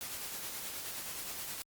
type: noise with tremolo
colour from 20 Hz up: white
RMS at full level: -40 dBFS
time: 0.01-1.62 s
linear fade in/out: 0 ms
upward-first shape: triangle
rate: 9.5 Hz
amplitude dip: 35%
effects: Opus 48 kbps